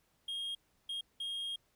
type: tone bursts at uneven times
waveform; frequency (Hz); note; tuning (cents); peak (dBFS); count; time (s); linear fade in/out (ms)
triangle; 3246; G#7; -40; -35; 3; 0.28-0.55 / 0.89-1.01 / 1.2-1.56; 5
effects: pink hiss -74 dBFS RMS until 1.75 s